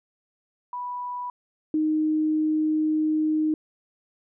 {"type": "tone pair in turn", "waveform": "sine", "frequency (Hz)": [984, 309.9], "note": ["B5", "D#4"], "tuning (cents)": [-7, -7], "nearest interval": "octave + minor sixth", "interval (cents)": 2000, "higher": "first", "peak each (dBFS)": [-29, -20], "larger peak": "second", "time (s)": [[0.73, 1.3], [1.74, 3.54]], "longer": "second", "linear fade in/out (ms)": 2, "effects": []}